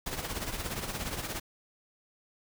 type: noise with tremolo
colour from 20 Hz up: pink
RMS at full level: -33 dBFS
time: 0.06-1.4 s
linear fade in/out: 5 ms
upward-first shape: triangle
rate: 17 Hz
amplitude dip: 70%
effects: none